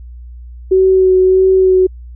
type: tone with vibrato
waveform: sine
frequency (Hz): 375.2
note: F#4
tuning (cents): +24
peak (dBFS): -6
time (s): 0.71-1.87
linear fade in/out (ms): 10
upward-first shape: sine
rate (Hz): 1.6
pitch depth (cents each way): 16
effects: added 60 Hz sine -29 dBFS peak until 2.15 s